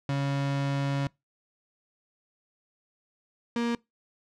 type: tone pair in turn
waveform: 35% pulse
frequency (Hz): 139.3 / 235.5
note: C#3 / A#3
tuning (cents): +9 / +18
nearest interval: major sixth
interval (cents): 909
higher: second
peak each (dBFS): -24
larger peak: neither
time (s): 0.09-1.07 / 3.56-3.75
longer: first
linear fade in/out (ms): 2
effects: noise-tail reverb RT60 0.2 s tail -24 dB re dry + low-pass 5000 Hz 12 dB/octave